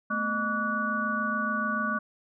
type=tone cluster; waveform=sine; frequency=218.7 / 245.6 / 611 / 1147 / 1471 Hz; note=A3 / B3 / D#5 / D6 / F#6; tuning=-10 / -9 / -32 / -41 / -11 cents; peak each=-32 / -39 / -38 / -30 / -30 dBFS; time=0.1-1.99 s; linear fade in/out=10 ms; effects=none